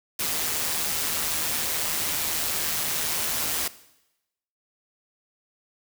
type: noise with amplitude modulation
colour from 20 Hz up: white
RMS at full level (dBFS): -25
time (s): 0.19-3.68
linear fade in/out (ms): 5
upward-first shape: sine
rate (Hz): 157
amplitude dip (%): 45
effects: noise-tail reverb RT60 0.9 s tail -17 dB re dry